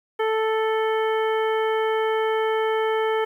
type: harmonic tone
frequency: 440 Hz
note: A4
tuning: in tune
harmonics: 1 / 2 / 3 / 4 / 5 / 7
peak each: -21 / -27 / -31 / -33 / -35 / -38 dBFS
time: 0.19-3.25 s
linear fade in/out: 10 ms
effects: 9-bit